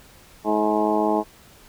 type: harmonic tone with a mistuned harmonic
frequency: 106.7 Hz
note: G#2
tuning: 47 cents sharp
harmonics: 2 / 3 / 4 / 5 / 6 / 7 / 8 / 9 / 10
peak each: -27 / -24 / -25 / -35 / -25 / -34 / -24 / -33 / -32 dBFS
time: 0.44-1.24 s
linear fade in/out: 50 ms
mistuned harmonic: 8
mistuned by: -19 cents
effects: pink hiss -50 dBFS RMS until 1.68 s